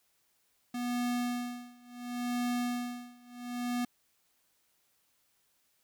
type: tone with tremolo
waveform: square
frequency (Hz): 243.8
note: B3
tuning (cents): -22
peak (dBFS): -30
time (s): 0.74-3.85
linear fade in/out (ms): 5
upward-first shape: sine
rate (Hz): 0.71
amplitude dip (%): 95
effects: white hiss -73 dBFS RMS until 5.83 s